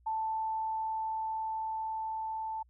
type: tone with level ramp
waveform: sine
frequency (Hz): 882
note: A5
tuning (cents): +4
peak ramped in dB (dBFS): -30 to -34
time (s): 0.06-2.63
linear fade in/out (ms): 10
effects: added 60 Hz sine -61 dBFS peak until 2.69 s